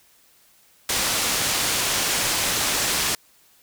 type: low-pass noise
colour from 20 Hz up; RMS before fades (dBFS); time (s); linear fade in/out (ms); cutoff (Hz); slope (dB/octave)
white; -23; 0.89-3.15; 2; 8500; 12
effects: white hiss -57 dBFS RMS until 3.62 s